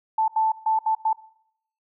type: tone bursts at uneven times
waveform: sine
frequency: 880 Hz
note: A5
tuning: in tune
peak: -18 dBFS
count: 5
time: 0.18-0.28 / 0.36-0.52 / 0.66-0.79 / 0.86-0.95 / 1.05-1.13 s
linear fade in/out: 5 ms
effects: noise-tail reverb RT60 0.7 s tail -20 dB re dry